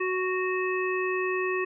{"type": "harmonic tone", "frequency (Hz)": 370, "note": "F#4", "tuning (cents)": 0, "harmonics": [1, 3, 5, 7], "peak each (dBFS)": [-27, -33, -33, -34], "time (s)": [0, 1.65], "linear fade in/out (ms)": 10, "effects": []}